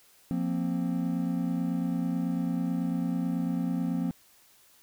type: chord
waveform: triangle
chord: F suspended fourth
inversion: none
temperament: just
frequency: 174.61 / 232.8 / 261.9 Hz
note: F3 / Bb3 / C4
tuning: 0 / -2 / +2 cents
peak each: -28 / -31 / -29 dBFS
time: 0.31-4.11 s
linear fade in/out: 0 ms
effects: white hiss -60 dBFS RMS until 4.82 s